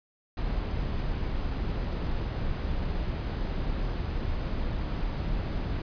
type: noise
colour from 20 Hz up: brown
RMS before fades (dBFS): -30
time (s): 0.37-5.82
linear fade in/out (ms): 5
effects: resampled to 11025 Hz